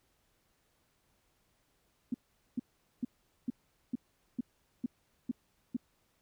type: tone bursts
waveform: sine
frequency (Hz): 244.7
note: B3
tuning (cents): -16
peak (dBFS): -29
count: 9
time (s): 2.12-5.767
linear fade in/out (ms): 5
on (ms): 23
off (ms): 430
effects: pink hiss -74 dBFS RMS until 6.21 s